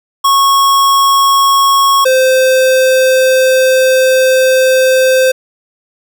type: tone pair in turn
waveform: square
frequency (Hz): 1100 / 519.1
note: C#6 / C5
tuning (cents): -14 / -14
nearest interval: octave + minor second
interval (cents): 1300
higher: first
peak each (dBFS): -7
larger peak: neither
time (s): 0.24-2.05 / 2.05-5.32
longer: second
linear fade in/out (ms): 10
effects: none